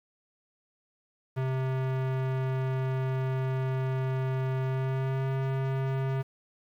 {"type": "tone with pitch glide", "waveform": "square", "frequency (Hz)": [131.2, 133.65], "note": ["C3", "C3"], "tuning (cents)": [5, 37], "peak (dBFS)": -28, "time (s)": [1.36, 6.23], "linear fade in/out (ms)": 20, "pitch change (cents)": 32, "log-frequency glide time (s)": [4.64, 5.3], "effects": ["low-pass 2000 Hz 12 dB/octave", "9-bit"]}